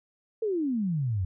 sine exponential sweep, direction down, 459.9 to 87.31 Hz, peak -25 dBFS, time 0.42-1.25 s, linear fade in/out 5 ms, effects none

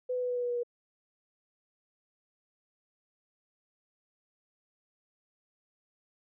sine tone with pitch steps, 502 / 498.8 / 495.7 / 492.5 / 489.4 / 486.3 / 483.2 / 480.2 Hz, B4 / B4 / B4 / B4 / B4 / B4 / B4 / B4, +28 / +17 / +6 / -5 / -16 / -27 / -38 / -49 cents, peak -29 dBFS, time 0.09-0.634 s, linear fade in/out 10 ms, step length 68 ms, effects none

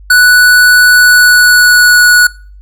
square tone with pitch glide, 1480 to 1467.2 Hz, F#6 to F#6, 0 to -15 cents, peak -3 dBFS, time 0.1-2.27 s, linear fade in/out 5 ms, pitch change -15 cents, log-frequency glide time 0.9-2.04 s, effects noise-tail reverb RT60 0.4 s tail -22 dB re dry + added 49 Hz sine -31 dBFS peak until 2.61 s

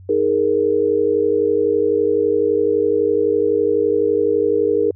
sine chord, D# suspended fourth, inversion none, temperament just, 311.1 / 414.8 / 466.7 Hz, D#4 / G#4 / A#4, 0 / -2 / +2 cents, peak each -23 / -17 / -17 dBFS, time 0.09-4.91 s, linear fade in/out 5 ms, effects added 93 Hz sine -38 dBFS peak until 4.95 s

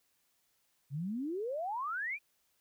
sine exponential sweep, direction up, 130.81 to 2489 Hz, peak -34 dBFS, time 0.9-2.19 s, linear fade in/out 50 ms, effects white hiss -75 dBFS RMS until 2.6 s

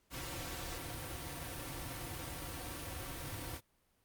pink noise with comb filter, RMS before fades -43 dBFS, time 0.1-3.61 s, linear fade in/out 50 ms, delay 4.8 ms, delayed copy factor -0.75, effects pink hiss -75 dBFS RMS until 4.04 s + Opus 48 kbps

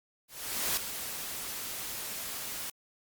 white noise with ADSR envelope, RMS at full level -29 dBFS, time 0.28-2.7 s, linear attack 490 ms, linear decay 4 ms, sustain -9 dB, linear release 4 ms, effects Opus 48 kbps

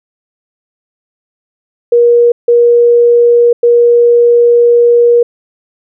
sine tone bursts at uneven times, 475.8 Hz, A#4, 35 cents sharp, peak -3 dBFS, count 3, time 1.92-2.32 / 2.48-3.53 / 3.63-5.23 s, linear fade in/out 5 ms, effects none

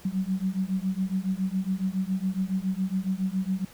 sine beating tone pair, 185.6 / 192.8 Hz, F#3 / G3, +6 / -28 cents, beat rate 7.2 Hz, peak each -28 dBFS, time 0.05-3.65 s, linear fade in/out 5 ms, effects pink hiss -51 dBFS RMS until 3.73 s

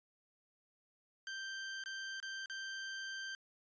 sawtooth tone with dropouts, 1568 Hz, G6, in tune, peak -38 dBFS, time 1.27-3.35 s, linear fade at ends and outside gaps 1 ms, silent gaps 1.838-1.859 / 2.201-2.227 / 2.459-2.498 s, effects resampled to 16000 Hz

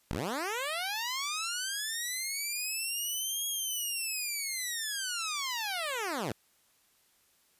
10% pulse linear two-way sweep, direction up then down, 35.48 to 3309 to 92.9 Hz, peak -24 dBFS, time 0.11-6.32 s, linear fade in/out 0 ms, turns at 3.47 s, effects white hiss -68 dBFS RMS until 7.59 s + resampled to 32000 Hz

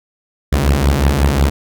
sawtooth beating tone pair, 66.8 / 72.3 Hz, C2 / D2, +36 / -27 cents, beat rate 5.5 Hz, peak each -10 dBFS, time 0.52-1.5 s, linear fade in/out 10 ms, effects none

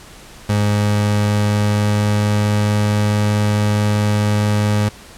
30% pulse tone with pitch glide, 103.83 to 104.61 Hz, G#2 to G#2, 0 to +13 cents, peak -11 dBFS, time 0.49-4.89 s, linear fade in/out 5 ms, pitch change +13 cents, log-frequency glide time 0.64-2.95 s, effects pink hiss -40 dBFS RMS until 5.17 s + low-pass 11000 Hz 12 dB/octave

